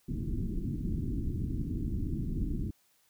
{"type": "low-pass noise", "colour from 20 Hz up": "pink", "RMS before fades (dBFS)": -33, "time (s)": [0.08, 2.71], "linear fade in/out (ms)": 10, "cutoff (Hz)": 330, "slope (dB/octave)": 48, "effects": ["white hiss -69 dBFS RMS until 3.09 s"]}